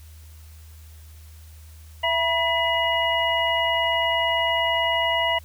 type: tone cluster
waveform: sine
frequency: 668 / 967 / 2001 / 2890 Hz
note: E5 / B5 / B6 / F#7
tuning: +23 / -37 / +22 / -41 cents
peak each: -25 dBFS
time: 2.03-5.39 s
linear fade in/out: 10 ms
effects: added 78 Hz sine -42 dBFS peak until 5.44 s + white hiss -54 dBFS RMS until 5.44 s

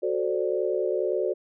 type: chord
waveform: sine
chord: D dominant seventh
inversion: first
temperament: equal with one note detuned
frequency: 370 / 440 / 525.4 / 587.3 Hz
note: F#4 / A4 / C5 / D5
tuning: 0 / 0 / +7 / 0 cents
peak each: -27 / -29 / -30 / -30 dBFS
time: 0.02-1.34 s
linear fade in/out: 20 ms
effects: none

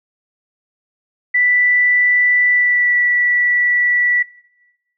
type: tone with pitch glide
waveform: sine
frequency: 1975.5 to 1955.1 Hz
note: B6 to B6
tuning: 0 to -18 cents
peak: -11 dBFS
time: 1.34-4.23 s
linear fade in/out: 10 ms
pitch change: -18 cents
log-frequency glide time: 2.49-2.97 s
effects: noise-tail reverb RT60 1.0 s tail -21 dB re dry

